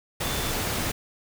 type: tone in noise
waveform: sine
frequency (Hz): 3520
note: A7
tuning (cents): 0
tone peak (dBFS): -37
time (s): 0.23-0.51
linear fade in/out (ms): 10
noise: pink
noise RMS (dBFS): -28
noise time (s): 0.2-0.92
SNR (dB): -12
effects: none